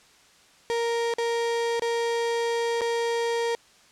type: tone with dropouts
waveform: 35% pulse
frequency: 466.2 Hz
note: A#4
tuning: in tune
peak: -22 dBFS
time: 0.7-3.55 s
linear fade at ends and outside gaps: 0 ms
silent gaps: 1.138-1.184 / 1.796-1.821 / 2.809-2.816 s
effects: white hiss -56 dBFS RMS until 3.91 s + low-pass 7000 Hz 12 dB/octave